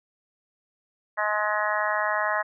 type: harmonic tone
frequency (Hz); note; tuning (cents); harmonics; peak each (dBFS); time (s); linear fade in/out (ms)
210.9; G#3; +27; 3 / 4 / 5 / 6 / 7 / 8 / 9; -29 / -31 / -29 / -32 / -34 / -30 / -31; 1.17-2.43; 20
effects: none